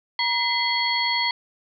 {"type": "tone cluster", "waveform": "sine", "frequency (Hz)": [951, 2041, 3275, 4385], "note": ["A#5", "C7", "G#7", "C#8"], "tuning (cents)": [34, -44, -25, -20], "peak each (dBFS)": [-26, -25, -28, -25], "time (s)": [0.19, 1.31], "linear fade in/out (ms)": 2, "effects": []}